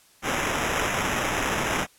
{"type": "noise with sample-and-hold", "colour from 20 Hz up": "blue", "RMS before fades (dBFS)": -26, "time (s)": [0.22, 1.87], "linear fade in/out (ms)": 50, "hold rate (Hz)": 4410, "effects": ["white hiss -57 dBFS RMS until 1.98 s", "low-pass 12000 Hz 12 dB/octave"]}